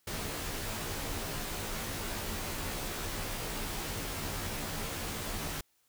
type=noise with comb filter; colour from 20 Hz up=pink; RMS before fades=-37 dBFS; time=0.07-5.61 s; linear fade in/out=5 ms; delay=16 ms; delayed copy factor=-0.9; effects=white hiss -72 dBFS RMS until 5.88 s